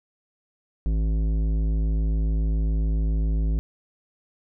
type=tone with tanh clipping; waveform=sine; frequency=53.6 Hz; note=A1; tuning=45 cents flat; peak=-22 dBFS; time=0.86-3.59 s; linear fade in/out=0 ms; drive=13 dB; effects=none